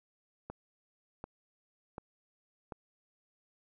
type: click train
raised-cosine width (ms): 1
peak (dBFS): -27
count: 4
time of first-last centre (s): 0.5-2.722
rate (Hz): 1.35
effects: none